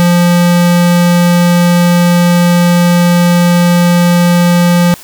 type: tone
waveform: square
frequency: 174.61 Hz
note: F3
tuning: in tune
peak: -6 dBFS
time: 0-4.94 s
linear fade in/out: 0 ms
effects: white hiss -33 dBFS RMS until 5.03 s